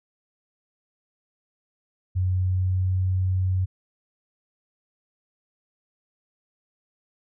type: tone with pitch glide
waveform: sine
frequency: 92.1 to 93.01 Hz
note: F#2 to F#2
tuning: -7 to +10 cents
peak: -20 dBFS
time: 2.15-3.66 s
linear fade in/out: 20 ms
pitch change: +17 cents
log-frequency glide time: 2.28-2.99 s
effects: none